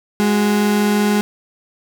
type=tone pair together; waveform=35% pulse; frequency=207.7 / 370 Hz; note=G#3 / F#4; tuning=0 / 0 cents; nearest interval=minor seventh; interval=1000 cents; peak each=-12 / -23 dBFS; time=0.2-1.21 s; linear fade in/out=0 ms; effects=none